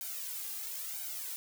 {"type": "noise with flanger", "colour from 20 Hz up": "blue", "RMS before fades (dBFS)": -40, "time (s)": [0.01, 1.36], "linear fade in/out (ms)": 0, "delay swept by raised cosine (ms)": [1.3, 2.5], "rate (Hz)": 1, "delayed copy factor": 0.95, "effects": []}